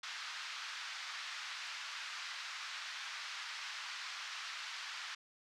pink band-pass noise, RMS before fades -45 dBFS, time 0.03-5.15 s, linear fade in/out 5 ms, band 1200 to 5500 Hz, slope 24 dB/octave, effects none

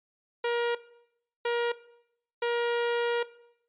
sawtooth tone bursts at uneven times, 474.1 Hz, A#4, 29 cents sharp, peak -22 dBFS, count 3, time 0.44-0.75 / 1.45-1.72 / 2.42-3.23 s, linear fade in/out 5 ms, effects noise-tail reverb RT60 0.7 s tail -17 dB re dry + resampled to 8000 Hz

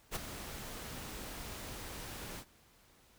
pink noise with ADSR envelope, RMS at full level -35 dBFS, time 0.11-2.45 s, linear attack 45 ms, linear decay 18 ms, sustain -10 dB, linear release 64 ms, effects pink hiss -65 dBFS RMS until 3.18 s

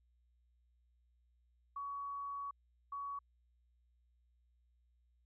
sine tone bursts at uneven times, 1125 Hz, C#6, 25 cents sharp, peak -40 dBFS, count 2, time 1.76-2.51 / 2.92-3.19 s, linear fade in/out 5 ms, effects added 60 Hz sine -70 dBFS peak until 5.25 s

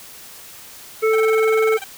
harmonic tone, 440 Hz, A4, in tune, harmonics 1 / 3 / 5, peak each -14 / -24 / -25 dBFS, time 1.02-1.78 s, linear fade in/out 20 ms
15% pulse tone bursts, 781 Hz, G5, 7 cents flat, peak -22 dBFS, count 15, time 1.13-1.842 s, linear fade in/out 5 ms, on 26 ms, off 23 ms
effects white hiss -40 dBFS RMS until 1.97 s

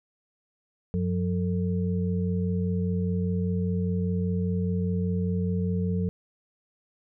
sine tone cluster, 94.4 / 179.4 / 445.8 Hz, F#2 / F3 / A4, +35 / +47 / +23 cents, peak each -28 / -26 / -34 dBFS, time 0.94-6.09 s, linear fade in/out 0 ms, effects none

